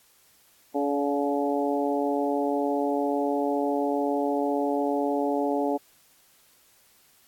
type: harmonic tone with a mistuned harmonic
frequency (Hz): 142.1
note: C#3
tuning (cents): +43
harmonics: 2 / 3 / 4 / 5 / 6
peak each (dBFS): -27 / -29 / -30 / -31 / -32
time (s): 0.74-5.78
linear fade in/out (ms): 20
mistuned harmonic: 4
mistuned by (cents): +19
effects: white hiss -60 dBFS RMS until 7.27 s + AAC 64 kbps